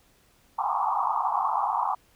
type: band-pass noise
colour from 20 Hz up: pink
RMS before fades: -26 dBFS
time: 0.58-1.95 s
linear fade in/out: 10 ms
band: 740 to 1200 Hz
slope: 96 dB/octave
effects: pink hiss -62 dBFS RMS until 2.15 s